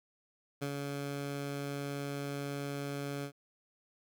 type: tone with ADSR envelope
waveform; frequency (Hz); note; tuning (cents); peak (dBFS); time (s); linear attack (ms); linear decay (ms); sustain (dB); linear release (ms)
15% pulse; 141.5; C#3; +36; -27; 0.61-3.32; 16; 75; -3; 82
effects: none